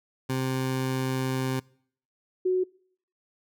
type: tone pair in turn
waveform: 20% pulse / sine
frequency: 130.81 / 369.1 Hz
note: C3 / F#4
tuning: 0 / -4 cents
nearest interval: octave + tritone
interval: 1796 cents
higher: second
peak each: -21 dBFS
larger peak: neither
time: 0.29-1.6 / 2.45-2.64 s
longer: first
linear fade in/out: 10 ms
effects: noise-tail reverb RT60 0.6 s tail -25 dB re dry